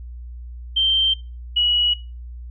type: tone pair in turn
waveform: sine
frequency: 3136 / 2920 Hz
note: G7 / F#7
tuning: 0 / -24 cents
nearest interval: minor second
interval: 124 cents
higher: first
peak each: -15 dBFS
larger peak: neither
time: 0.76-1.14 / 1.56-1.94 s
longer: neither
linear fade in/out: 10 ms
effects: noise-tail reverb RT60 0.3 s tail -21 dB re dry + added 60 Hz sine -32 dBFS peak until 2.5 s